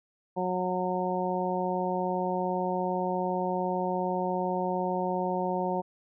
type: harmonic tone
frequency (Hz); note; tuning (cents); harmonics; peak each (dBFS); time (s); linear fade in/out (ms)
182.6; F#3; -23; 1 / 2 / 3 / 4 / 5; -33 / -33 / -33 / -33 / -33; 0.36-5.82; 20
effects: none